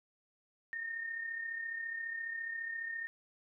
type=tone with amplitude modulation; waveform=sine; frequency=1830 Hz; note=A#6; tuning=32 cents flat; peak=-35 dBFS; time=0.73-3.07 s; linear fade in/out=0 ms; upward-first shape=sine; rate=34.6 Hz; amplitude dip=50%; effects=none